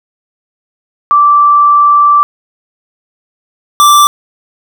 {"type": "tone pair in turn", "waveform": ["sine", "square"], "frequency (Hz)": [1168, 1172.5], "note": ["D6", "D6"], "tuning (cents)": [-10, -3], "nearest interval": "unison", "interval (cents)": 7, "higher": "second", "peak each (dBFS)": -3, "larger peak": "neither", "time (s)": [[1.11, 2.23], [3.8, 4.07]], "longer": "first", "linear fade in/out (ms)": 0, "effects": []}